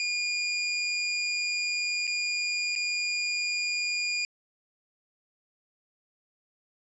25% pulse tone with dropouts, 2427 Hz, D#7, 44 cents flat, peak -23 dBFS, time 0-4.25 s, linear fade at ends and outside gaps 1 ms, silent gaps 2.07-2.076 / 2.753-2.76 s, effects resampled to 22050 Hz + 10-bit

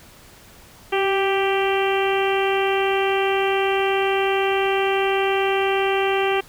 harmonic tone with a mistuned harmonic, 392 Hz, G4, in tune, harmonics 1 / 2 / 3 / 4 / 5 / 6 / 7 / 8, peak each -20 / -24 / -29 / -31 / -31 / -30 / -29 / -32 dBFS, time 0.92-6.41 s, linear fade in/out 10 ms, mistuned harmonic 1, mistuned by -23 cents, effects pink hiss -47 dBFS RMS until 6.48 s

